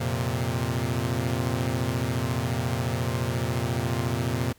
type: chord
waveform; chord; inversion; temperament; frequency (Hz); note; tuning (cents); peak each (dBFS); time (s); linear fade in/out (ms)
sawtooth; F suspended fourth; none; equal; 87.31 / 116.54 / 130.81; F2 / Bb2 / C3; 0 / 0 / 0; -28 / -24 / -25; 0-4.53; 10
effects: pink hiss -59 dBFS RMS until 4.58 s